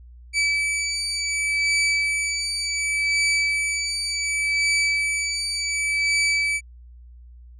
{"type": "beating tone pair", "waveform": "sawtooth", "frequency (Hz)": [2301, 2301.68], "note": ["D7", "D7"], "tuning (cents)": [-36, -35], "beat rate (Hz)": 0.68, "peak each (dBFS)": [-22, -19], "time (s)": [0.33, 6.61], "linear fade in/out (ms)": 50, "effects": ["added 60 Hz sine -42 dBFS peak until 7.59 s", "resampled to 22050 Hz"]}